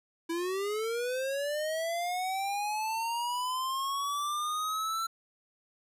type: linear sweep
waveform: square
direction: up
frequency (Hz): 327.7 to 1347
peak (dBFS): -31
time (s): 0.29-5.07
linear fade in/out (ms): 10
effects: resampled to 32000 Hz